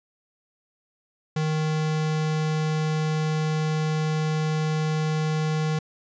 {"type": "tone", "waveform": "square", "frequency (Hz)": 155.56, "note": "D#3", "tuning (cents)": 0, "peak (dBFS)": -23, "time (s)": [1.36, 5.79], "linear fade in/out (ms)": 5, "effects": ["resampled to 16000 Hz"]}